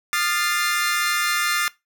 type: chord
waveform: sawtooth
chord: F dominant seventh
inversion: third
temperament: equal with one note detuned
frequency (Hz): 1218.9 / 1396.9 / 1760 / 2093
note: Eb6 / F6 / A6 / C7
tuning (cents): -36 / 0 / 0 / 0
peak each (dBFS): -22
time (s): 0.13-1.68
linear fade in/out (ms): 0
effects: noise-tail reverb RT60 0.2 s tail -20 dB re dry